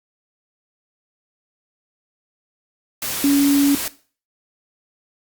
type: tone in noise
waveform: sine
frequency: 282.3 Hz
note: C#4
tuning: 32 cents sharp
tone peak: -12 dBFS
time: 3.24-3.75 s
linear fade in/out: 2 ms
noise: white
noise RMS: -25 dBFS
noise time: 3.02-3.88 s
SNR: +10 dB
effects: noise-tail reverb RT60 0.4 s tail -17 dB re dry + Opus 48 kbps